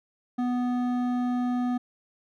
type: tone with hard clipping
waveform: triangle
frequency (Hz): 246.9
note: B3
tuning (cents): 0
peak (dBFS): -26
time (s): 0.38-1.78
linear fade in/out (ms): 10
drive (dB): 14
effects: none